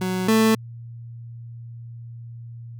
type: tone pair in turn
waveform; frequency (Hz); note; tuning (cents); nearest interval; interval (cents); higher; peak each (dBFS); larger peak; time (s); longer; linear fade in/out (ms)
30% pulse; 185 / 221; F#3 / A3; 0 / +8; minor third; 308; second; -20 / -12; second; 0.01-0.28 / 0.28-0.55; neither; 5
effects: added 117 Hz sine -35 dBFS peak until 2.79 s